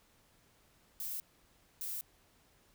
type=noise bursts at uneven times; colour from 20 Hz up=violet; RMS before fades=-40 dBFS; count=2; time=1-1.2 / 1.81-2.01 s; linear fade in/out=0 ms; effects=pink hiss -68 dBFS RMS until 2.74 s